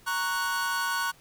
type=chord; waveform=45% pulse; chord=F# major; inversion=first; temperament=equal; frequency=932.3 / 1108.7 / 1480 Hz; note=A#5 / C#6 / F#6; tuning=0 / 0 / 0 cents; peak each=-33 / -32 / -29 dBFS; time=0.06-1.12 s; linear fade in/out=20 ms; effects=pink hiss -57 dBFS RMS until 1.2 s